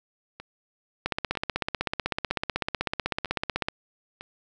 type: two click trains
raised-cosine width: 0.3 ms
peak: -10 / -23 dBFS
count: 43 / 5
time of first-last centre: 1.06-3.685 / 0.4-4.21 s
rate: 16 / 1.05 Hz
effects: none